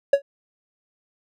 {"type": "tone with exponential decay", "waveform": "triangle", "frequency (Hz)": 559, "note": "C#5", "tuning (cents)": 14, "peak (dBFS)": -6, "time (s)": [0.13, 0.22], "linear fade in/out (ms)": 5, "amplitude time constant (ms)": 18, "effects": []}